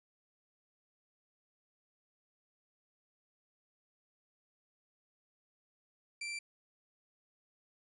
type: tone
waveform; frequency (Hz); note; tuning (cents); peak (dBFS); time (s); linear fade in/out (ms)
sawtooth; 2349; D7; 0; -35; 6.21-6.39; 5
effects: resampled to 24000 Hz + 12-bit